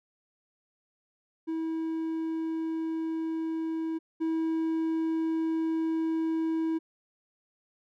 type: tone pair in turn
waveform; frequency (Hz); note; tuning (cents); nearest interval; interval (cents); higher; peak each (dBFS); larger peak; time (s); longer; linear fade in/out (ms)
triangle; 323.3 / 323.3; E4 / E4; -34 / -34; unison; 0; neither; -27 / -24; second; 1.47-3.99 / 4.2-6.79; second; 20
effects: none